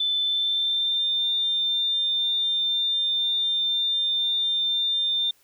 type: tone with pitch glide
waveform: sine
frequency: 3523 to 3599 Hz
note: A7 to A7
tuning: +1 to +38 cents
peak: -21 dBFS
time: 0-5.31 s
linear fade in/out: 5 ms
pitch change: +37 cents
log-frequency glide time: 0.22-1.04 s
effects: white hiss -61 dBFS RMS until 5.43 s